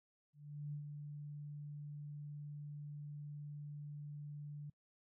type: tone with ADSR envelope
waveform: sine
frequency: 146.83 Hz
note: D3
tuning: in tune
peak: -40 dBFS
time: 0.33-4.7 s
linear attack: 400 ms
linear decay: 96 ms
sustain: -5 dB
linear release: 5 ms
effects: noise-tail reverb RT60 0.1 s tail -26 dB re dry